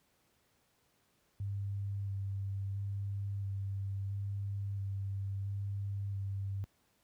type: tone with vibrato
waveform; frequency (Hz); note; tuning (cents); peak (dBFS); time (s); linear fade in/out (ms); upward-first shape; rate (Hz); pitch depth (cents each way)
sine; 99; G2; +18; -34; 1.4-6.64; 0; square; 0.74; 13
effects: pink hiss -73 dBFS RMS until 7.03 s + high-pass 60 Hz 12 dB/octave